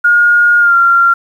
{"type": "tone with pitch glide", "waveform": "sine", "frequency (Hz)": [1428, 1381], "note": ["F6", "F6"], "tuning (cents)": [38, -20], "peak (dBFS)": -5, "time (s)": [0.04, 1.14], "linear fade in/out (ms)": 10, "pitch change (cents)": -58, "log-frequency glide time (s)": [0.59, 0.75], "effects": ["7-bit"]}